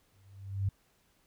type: tone with exponential growth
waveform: sine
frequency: 98 Hz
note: G2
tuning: in tune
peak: -25 dBFS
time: 0.13-0.69 s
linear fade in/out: 5 ms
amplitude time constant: 120 ms
effects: pink hiss -70 dBFS RMS until 1.26 s